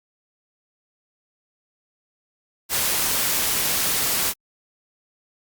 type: noise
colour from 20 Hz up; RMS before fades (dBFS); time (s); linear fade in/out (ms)
white; -22; 2.69-4.34; 50
effects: Opus 48 kbps